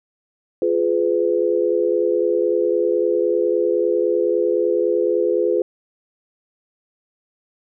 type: chord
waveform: sine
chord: F diminished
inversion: none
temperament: just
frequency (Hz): 349.2 / 419.1 / 502.9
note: F4 / Ab4 / Cb5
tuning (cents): 0 / +16 / +31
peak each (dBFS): -20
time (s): 0.62-5.62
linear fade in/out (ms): 2
effects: none